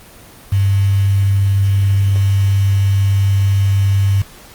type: tone with quantisation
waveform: sine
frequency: 98.5 Hz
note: G2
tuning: 9 cents sharp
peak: -10 dBFS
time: 0.52-4.22 s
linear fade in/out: 5 ms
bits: 5
effects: pink hiss -40 dBFS RMS until 4.54 s + Opus 24 kbps